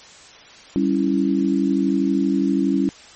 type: chord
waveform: sine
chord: C# diminished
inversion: second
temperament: equal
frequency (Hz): 196 / 277.2 / 329.6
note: G3 / C#4 / E4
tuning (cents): 0 / 0 / 0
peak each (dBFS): -21 / -19 / -22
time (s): 0.76-2.89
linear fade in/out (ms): 0
effects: white hiss -44 dBFS RMS until 3.15 s + MP3 32 kbps

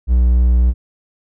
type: tone with vibrato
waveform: triangle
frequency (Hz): 60.9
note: B1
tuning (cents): -24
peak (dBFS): -7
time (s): 0.07-0.74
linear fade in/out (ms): 50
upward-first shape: sine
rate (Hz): 3.6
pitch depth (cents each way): 8
effects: none

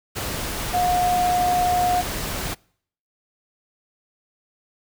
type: tone in noise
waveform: sine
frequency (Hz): 718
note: F5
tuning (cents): +48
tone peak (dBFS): -18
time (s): 0.73-2.02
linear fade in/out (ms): 20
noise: pink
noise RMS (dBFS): -28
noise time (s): 0.15-2.55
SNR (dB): +7
effects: noise-tail reverb RT60 0.6 s tail -26 dB re dry

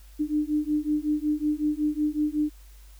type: beating tone pair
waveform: sine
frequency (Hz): 298 / 303.4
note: D4 / D#4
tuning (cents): +25 / -44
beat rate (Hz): 5.4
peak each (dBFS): -26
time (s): 0.19-2.5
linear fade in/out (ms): 20
effects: added 50 Hz sine -46 dBFS peak until 2.99 s + white hiss -58 dBFS RMS until 2.99 s

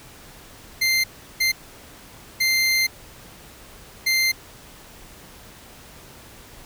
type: tone bursts at uneven times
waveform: 25% pulse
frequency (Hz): 2089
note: C7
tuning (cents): -3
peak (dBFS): -14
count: 4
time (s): 0.81-1.04 / 1.4-1.52 / 2.4-2.87 / 4.06-4.32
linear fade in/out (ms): 10
effects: pink hiss -45 dBFS RMS until 6.65 s

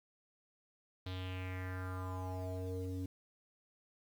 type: tone with low-pass filter sweep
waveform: square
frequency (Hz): 92.5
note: F#2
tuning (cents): 0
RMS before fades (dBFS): -41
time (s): 1.06-3.06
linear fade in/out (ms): 5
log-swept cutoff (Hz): 3900 to 320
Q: 4
effects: 10-bit

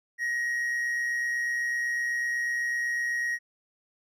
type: tone with amplitude modulation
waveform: triangle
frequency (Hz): 1889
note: A#6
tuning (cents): +22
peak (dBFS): -23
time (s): 0.18-3.39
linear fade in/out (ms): 50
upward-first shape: sine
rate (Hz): 128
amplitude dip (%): 35
effects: none

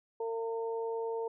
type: harmonic tone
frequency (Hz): 227.5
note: A#3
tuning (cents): -42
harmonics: 2 / 3 / 4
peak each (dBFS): -33 / -48 / -41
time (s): 0.2-1.28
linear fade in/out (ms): 5
effects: none

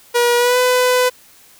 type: tone with pitch glide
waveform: sawtooth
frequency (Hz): 480.1 to 501.1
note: B4 to B4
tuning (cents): -49 to +25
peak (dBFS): -8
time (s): 0.14-1.1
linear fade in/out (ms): 20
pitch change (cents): +74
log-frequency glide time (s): 0.37-0.58
effects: white hiss -47 dBFS RMS until 1.59 s

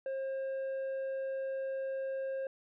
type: tone with tanh clipping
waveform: sine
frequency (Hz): 535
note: C5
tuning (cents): +38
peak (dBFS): -35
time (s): 0.06-2.47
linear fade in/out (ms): 2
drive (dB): 5
effects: none

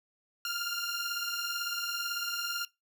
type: beating tone pair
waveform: 15% pulse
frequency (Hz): 1391 / 1409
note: F6 / F6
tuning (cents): -7 / +15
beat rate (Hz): 18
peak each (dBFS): -28 / -29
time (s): 0.45-2.65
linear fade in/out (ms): 2
effects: noise-tail reverb RT60 0.2 s tail -21 dB re dry

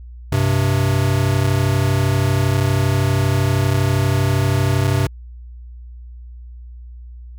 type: tone pair together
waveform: square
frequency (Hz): 97.39 / 130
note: G2 / C3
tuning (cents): -11 / -11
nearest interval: perfect fourth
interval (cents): 500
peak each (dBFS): -18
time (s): 0.32-5.07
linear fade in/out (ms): 5
effects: added 60 Hz sine -33 dBFS peak until 7.38 s

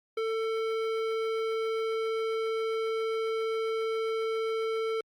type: tone with hard clipping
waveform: triangle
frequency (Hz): 446.3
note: A4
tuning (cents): +25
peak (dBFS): -30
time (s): 0.17-5.01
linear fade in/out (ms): 5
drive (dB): 18
effects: Opus 48 kbps

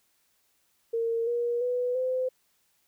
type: tone with pitch steps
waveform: sine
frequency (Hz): 459.4 / 476.4 / 494.1 / 512.4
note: A#4 / A#4 / B4 / C5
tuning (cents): -25 / +38 / +1 / -36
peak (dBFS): -25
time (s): 0.93-2.29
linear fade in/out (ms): 10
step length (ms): 340
effects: white hiss -70 dBFS RMS until 2.87 s

